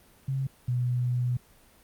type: tone pair in turn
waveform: sine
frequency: 134.4 / 123.57 Hz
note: C3 / B2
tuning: +47 / +1 cents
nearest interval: minor second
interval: 146 cents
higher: first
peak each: -26 / -24 dBFS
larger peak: second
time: 0.28-0.47 / 0.68-1.37 s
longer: second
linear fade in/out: 5 ms
effects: pink hiss -58 dBFS RMS until 1.83 s + Opus 32 kbps